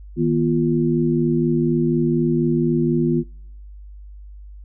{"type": "tone cluster", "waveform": "sine", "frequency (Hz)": [157, 241.1, 347.3], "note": ["D#3", "B3", "F4"], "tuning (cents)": [16, -41, -10], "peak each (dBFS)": -20, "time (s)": [0.16, 3.24], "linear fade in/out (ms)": 50, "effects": ["noise-tail reverb RT60 0.7 s tail -24 dB re dry", "added 50 Hz sine -36 dBFS peak until 4.64 s"]}